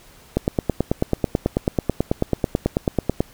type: click train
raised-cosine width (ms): 2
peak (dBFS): -4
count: 27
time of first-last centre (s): 0.37-3.205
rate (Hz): 9.17
effects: pink hiss -49 dBFS RMS until 3.33 s